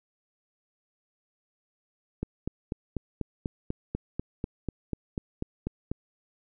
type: click train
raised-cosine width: 3 ms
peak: -17 dBFS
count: 16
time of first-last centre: 2.23-5.916 s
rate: 4.07 Hz
effects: none